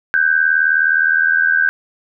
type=tone pair together; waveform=sine; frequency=1520.5 / 1600 Hz; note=F#6 / G6; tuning=+47 / +35 cents; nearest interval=minor second; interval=88 cents; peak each=-14 dBFS; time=0.14-1.69 s; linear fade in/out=0 ms; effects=none

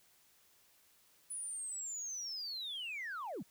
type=linear sweep; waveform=sine; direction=down; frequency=10000 to 130.81 Hz; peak=-38 dBFS; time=1.3-3.43 s; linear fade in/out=10 ms; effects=tanh soft clip ceiling -37 dBFS + white hiss -68 dBFS RMS until 3.5 s

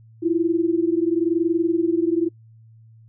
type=tone pair together; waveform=sine; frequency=328.3 / 349.2 Hz; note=E4 / F4; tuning=-7 / 0 cents; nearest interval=minor second; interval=107 cents; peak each=-19 / -21 dBFS; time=0.22-2.29 s; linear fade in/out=20 ms; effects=noise-tail reverb RT60 0.1 s tail -22 dB re dry + added 112 Hz sine -46 dBFS peak until 3.08 s

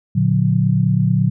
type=chord; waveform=sine; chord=Bb augmented; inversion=none; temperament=just; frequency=116.54 / 145.68 / 182.1 Hz; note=Bb2 / D3 / F#3; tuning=0 / -14 / -27 cents; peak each=-17 dBFS; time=0.15-1.3 s; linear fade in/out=10 ms; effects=none

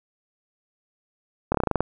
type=slowing click train; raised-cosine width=1 ms; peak=-7 dBFS; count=9; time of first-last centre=1.52-1.806 s; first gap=25 ms; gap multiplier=1.1; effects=none

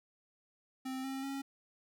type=tone with pitch steps; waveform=square; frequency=261.6 / 267.6 / 273.7 Hz; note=C4 / C4 / C#4; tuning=0 / +39 / -22 cents; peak=-38 dBFS; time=0.85-1.42 s; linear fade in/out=10 ms; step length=190 ms; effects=none

